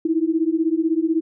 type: beating tone pair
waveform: sine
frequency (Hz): 316 / 332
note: D#4 / E4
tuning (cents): +27 / +12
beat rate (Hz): 16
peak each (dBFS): -20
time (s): 0.05-1.21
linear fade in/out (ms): 5
effects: none